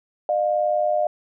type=tone pair together; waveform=sine; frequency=607 / 707.6 Hz; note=D#5 / F5; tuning=-43 / +23 cents; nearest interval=minor third; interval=266 cents; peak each=-20 / -22 dBFS; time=0.29-1.07 s; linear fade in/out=2 ms; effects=none